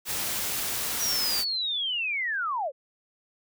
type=noise; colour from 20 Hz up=white; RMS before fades=-30 dBFS; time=0.05-1.45 s; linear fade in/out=50 ms
type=linear sweep; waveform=sine; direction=down; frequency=5910 to 492.9 Hz; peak=-26 dBFS; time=0.98-2.72 s; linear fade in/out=50 ms
effects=none